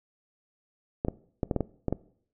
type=clicks; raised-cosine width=2 ms; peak=-13 dBFS; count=8; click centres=1.049 / 1.084 / 1.432 / 1.512 / 1.563 / 1.607 / 1.883 / 1.926 s; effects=noise-tail reverb RT60 0.6 s tail -20 dB re dry